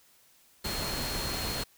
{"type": "tone in noise", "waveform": "sine", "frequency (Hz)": 4254, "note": "C8", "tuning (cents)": 28, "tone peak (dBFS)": -37, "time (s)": [0.64, 1.64], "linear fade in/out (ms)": 10, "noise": "pink", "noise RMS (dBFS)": -34, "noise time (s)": [0.64, 1.64], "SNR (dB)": -6, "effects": ["white hiss -62 dBFS RMS until 1.77 s"]}